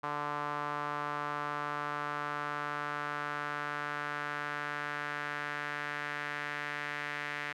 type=tone with band-pass filter sweep; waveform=sawtooth; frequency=146.83 Hz; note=D3; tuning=in tune; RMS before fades=-37 dBFS; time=0.03-7.53 s; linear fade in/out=10 ms; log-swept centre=1100 to 1900 Hz; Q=2.6; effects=none